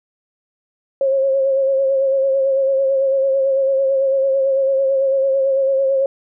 sine tone with vibrato, 540 Hz, C#5, 45 cents flat, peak -13 dBFS, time 1.01-6.06 s, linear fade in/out 2 ms, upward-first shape sine, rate 9 Hz, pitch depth 33 cents each way, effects none

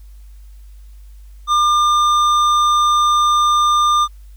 sine tone with hard clipping, 1200 Hz, D6, 37 cents sharp, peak -13 dBFS, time 1.47-4.08 s, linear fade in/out 50 ms, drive 10 dB, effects added 50 Hz sine -36 dBFS peak until 4.36 s + white hiss -58 dBFS RMS until 4.36 s

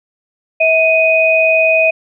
sine tone pair together, 646 / 2495 Hz, E5 / D#7, -35 / +4 cents, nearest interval octave + major seventh, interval 2339 cents, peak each -11 dBFS, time 0.6-1.91 s, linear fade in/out 10 ms, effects none

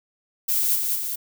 violet noise with echo, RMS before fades -22 dBFS, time 0.48-0.76 s, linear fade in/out 10 ms, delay 200 ms, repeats 2, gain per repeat -3 dB, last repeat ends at 1.16 s, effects none

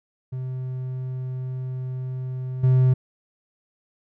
triangle tone with level steps, 128.7 Hz, C3, 28 cents flat, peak -25 / -12 dBFS, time 0.32-2.94 s, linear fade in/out 10 ms, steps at 2.63 s, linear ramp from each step 10 ms, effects none

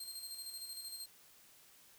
20% pulse tone with tremolo, 4186 Hz, C8, in tune, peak -37 dBFS, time 0-1.06 s, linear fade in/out 5 ms, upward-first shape square, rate 13 Hz, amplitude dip 45%, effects white hiss -63 dBFS RMS until 1.98 s

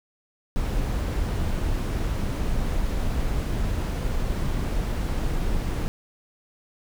brown noise, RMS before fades -25 dBFS, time 0.56-5.88 s, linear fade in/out 0 ms, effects none

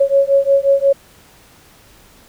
sine beating tone pair, 550 / 555.6 Hz, C#5 / C#5, -14 / +4 cents, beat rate 5.6 Hz, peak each -13 dBFS, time 0-0.93 s, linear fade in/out 10 ms, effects pink hiss -47 dBFS RMS until 2.28 s

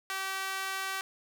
sawtooth tone with high-pass filter, 384.8 Hz, G4, 32 cents flat, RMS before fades -35 dBFS, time 0.1-1.01 s, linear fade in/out 0 ms, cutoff 1300 Hz, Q 1.3, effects none

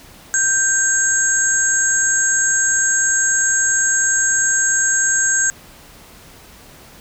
sine tone cluster, 1567 / 6590 / 7630 Hz, G6 / G#8 / A#8, -1 / -14 / +39 cents, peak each -18 dBFS, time 0.34-5.5 s, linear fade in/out 0 ms, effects pink hiss -43 dBFS RMS until 7 s

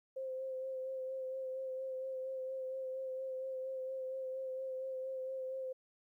sine tone with vibrato, 523.3 Hz, C5, in tune, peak -38 dBFS, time 0.16-5.73 s, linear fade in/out 10 ms, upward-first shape sine, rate 4.3 Hz, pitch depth 21 cents each way, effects 13-bit

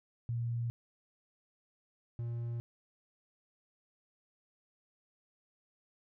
sine / triangle tone pair in turn, 117.9 / 117.9 Hz, A#2 / A#2, +20 / +20 cents, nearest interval unison, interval 0 cents, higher neither, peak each -32 / -33 dBFS, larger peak first, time 0.29-0.7 / 2.19-2.6 s, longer neither, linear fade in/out 0 ms, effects none

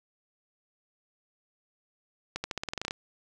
accelerating click train, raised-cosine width 0.2 ms, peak -15 dBFS, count 12, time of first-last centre 2.36-2.909 s, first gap 80 ms, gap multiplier 0.9, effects none

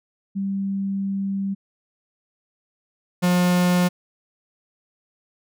sine / 45% pulse tone pair in turn, 196 / 178.45 Hz, G3 / F3, 0 / +38 cents, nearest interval major second, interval 162 cents, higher first, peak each -22 / -16 dBFS, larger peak second, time 0.35-1.55 / 3.22-3.89 s, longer first, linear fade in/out 20 ms, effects none

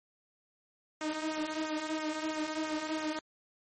sawtooth tone with flanger, 311.1 Hz, D#4, in tune, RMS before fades -35 dBFS, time 1.01-3.19 s, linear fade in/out 2 ms, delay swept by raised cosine 0.22 to 3.62 ms, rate 3 Hz, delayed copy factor -0.6, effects MP3 32 kbps

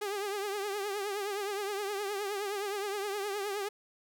sawtooth tone with vibrato, 404.4 Hz, G#4, 46 cents flat, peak -29 dBFS, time 0.01-3.69 s, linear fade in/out 10 ms, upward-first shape triangle, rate 9.6 Hz, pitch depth 94 cents each way, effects none

